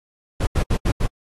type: noise bursts at uneven times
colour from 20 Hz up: brown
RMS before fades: -18 dBFS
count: 5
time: 0.4-0.47 / 0.55-0.63 / 0.7-0.77 / 0.85-0.92 / 1-1.07 s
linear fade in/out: 10 ms
effects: AAC 32 kbps